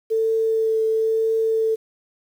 sine tone with vibrato, 444.7 Hz, A4, 18 cents sharp, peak -17 dBFS, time 0.1-1.76 s, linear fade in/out 20 ms, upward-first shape triangle, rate 1 Hz, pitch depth 10 cents each way, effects 8-bit

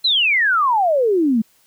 sine exponential sweep, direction down, 4186 to 210.1 Hz, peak -13 dBFS, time 0.04-1.42 s, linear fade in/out 10 ms, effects white hiss -57 dBFS RMS until 1.66 s

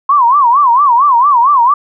sine tone with vibrato, 1046.5 Hz, C6, in tune, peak -5 dBFS, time 0.09-1.74 s, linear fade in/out 5 ms, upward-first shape sine, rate 4.4 Hz, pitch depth 210 cents each way, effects none

